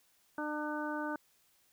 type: harmonic tone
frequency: 300 Hz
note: D4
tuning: 37 cents sharp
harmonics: 1 / 2 / 3 / 4 / 5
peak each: -38 / -42 / -41 / -45 / -41 dBFS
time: 0.38-1.16 s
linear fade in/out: 2 ms
effects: white hiss -70 dBFS RMS until 1.72 s